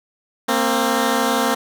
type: tone pair together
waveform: 10% pulse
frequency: 230 / 262.6 Hz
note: A#3 / C4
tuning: -23 / +6 cents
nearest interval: major second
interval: 229 cents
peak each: -11 dBFS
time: 0.48-1.55 s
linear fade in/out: 10 ms
effects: none